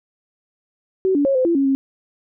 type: tone with pitch steps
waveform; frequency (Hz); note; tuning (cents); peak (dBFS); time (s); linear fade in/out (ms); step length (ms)
sine; 378.6 / 286.5 / 546 / 513 / 339 / 275.3 / 270.2; F#4 / D4 / C#5 / C5 / E4 / C#4 / C#4; +40 / -43 / -26 / -34 / +49 / -12 / -44; -14; 1.05-1.75; 0; 100
effects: none